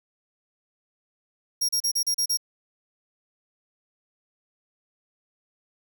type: tone bursts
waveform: sawtooth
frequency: 5600 Hz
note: F8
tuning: 4 cents sharp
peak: -19 dBFS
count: 7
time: 1.61-2.373 s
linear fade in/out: 10 ms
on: 79 ms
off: 35 ms
effects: none